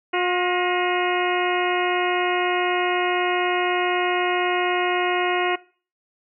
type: harmonic tone with a mistuned harmonic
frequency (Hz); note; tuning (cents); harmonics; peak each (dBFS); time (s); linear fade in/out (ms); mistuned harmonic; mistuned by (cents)
358.4; F4; +45; 1 / 2 / 3 / 4 / 5 / 6 / 7 / 8; -23 / -26 / -28 / -29 / -30 / -31 / -31 / -32; 0.13-5.56; 10; 5; +80
effects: noise-tail reverb RT60 0.4 s tail -21 dB re dry